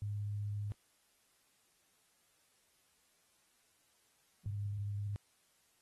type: tone pair in turn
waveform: sine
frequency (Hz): 103 / 101.93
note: G#2 / G#2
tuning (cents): -14 / -32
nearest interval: unison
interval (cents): 18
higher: first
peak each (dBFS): -36 / -36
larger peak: neither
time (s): 0.02-0.72 / 4.46-5.16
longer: neither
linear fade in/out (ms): 0
effects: white hiss -73 dBFS RMS until 5.81 s + AAC 32 kbps